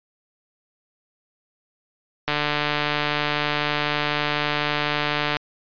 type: click train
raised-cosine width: 0.3 ms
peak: -6 dBFS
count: 458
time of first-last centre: 2.28-5.368 s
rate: 148 Hz
effects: resampled to 11025 Hz